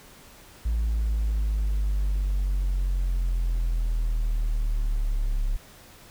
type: exponential sweep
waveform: triangle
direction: down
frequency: 56.7 to 34.44 Hz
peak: -19 dBFS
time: 0.65-5.57 s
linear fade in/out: 10 ms
effects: tanh soft clip ceiling -17 dBFS + pink hiss -50 dBFS RMS until 6.1 s